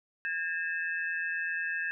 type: tone cluster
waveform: sine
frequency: 1629 / 1797 / 2611 Hz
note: G#6 / A6 / E7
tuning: -34 / +36 / -17 cents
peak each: -32 / -36 / -39 dBFS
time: 0.25-1.91 s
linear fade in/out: 0 ms
effects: none